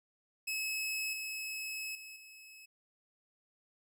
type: tone with level steps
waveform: sawtooth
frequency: 2581 Hz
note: E7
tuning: 37 cents flat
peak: -31 / -35 / -44 / -49 dBFS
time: 0.47-2.66 s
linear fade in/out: 10 ms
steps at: 1.13 / 1.95 / 2.16 s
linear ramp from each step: 2 ms
effects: none

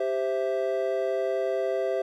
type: chord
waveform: triangle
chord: C major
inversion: second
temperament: equal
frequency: 392 / 523.3 / 659.3 Hz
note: G4 / C5 / E5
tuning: 0 / 0 / 0 cents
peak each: -27 dBFS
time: 0-2.02 s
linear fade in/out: 5 ms
effects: none

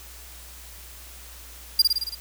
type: tone with echo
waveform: 45% pulse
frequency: 4799 Hz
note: D8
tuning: 37 cents sharp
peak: -12 dBFS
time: 1.79-1.82 s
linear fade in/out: 5 ms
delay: 55 ms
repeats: 6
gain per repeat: -3 dB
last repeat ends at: 2.15 s
effects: added 60 Hz sine -45 dBFS peak until 2.2 s + white hiss -45 dBFS RMS until 2.2 s

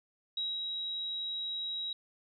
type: tone with ADSR envelope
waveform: sine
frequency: 3843 Hz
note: B7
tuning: 48 cents flat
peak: -31 dBFS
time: 0.37-1.93 s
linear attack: 4 ms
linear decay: 200 ms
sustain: -3 dB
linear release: 3 ms
effects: none

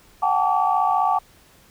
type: tone cluster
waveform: sine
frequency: 736 / 791 / 875 / 1149 Hz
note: F#5 / G5 / A5 / D6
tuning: -9 / +15 / -10 / -38 cents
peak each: -22 dBFS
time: 0.22-1.19 s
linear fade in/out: 10 ms
effects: tanh soft clip ceiling -6 dBFS + pink hiss -53 dBFS RMS until 1.7 s

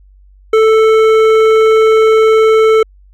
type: tone with hard clipping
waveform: sine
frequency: 440.3 Hz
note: A4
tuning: 1 cent sharp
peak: -7 dBFS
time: 0.53-2.83 s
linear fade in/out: 5 ms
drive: 11 dB
effects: added 48 Hz sine -40 dBFS peak until 3.13 s

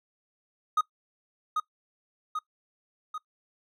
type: tone with echo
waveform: triangle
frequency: 1248 Hz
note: D#6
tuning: 5 cents sharp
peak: -19 dBFS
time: 0.77-0.81 s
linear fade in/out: 5 ms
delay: 790 ms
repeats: 3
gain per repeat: -4 dB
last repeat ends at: 3.18 s
effects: noise-tail reverb RT60 0.1 s tail -20 dB re dry

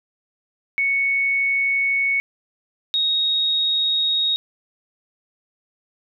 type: tone pair in turn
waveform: sine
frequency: 2217 / 3758 Hz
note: C#7 / A#7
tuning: 0 / +13 cents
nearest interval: major sixth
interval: 913 cents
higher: second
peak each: -17 dBFS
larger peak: neither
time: 0.78-2.2 / 2.94-4.36 s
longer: neither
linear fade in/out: 0 ms
effects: none

